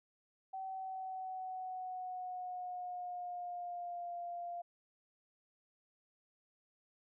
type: tone with pitch glide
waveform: sine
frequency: 764 to 696.6 Hz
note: G5 to F5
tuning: -45 to -5 cents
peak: -40 dBFS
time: 0.53-4.62 s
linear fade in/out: 10 ms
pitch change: -160 cents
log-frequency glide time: 0.64-4.15 s
effects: none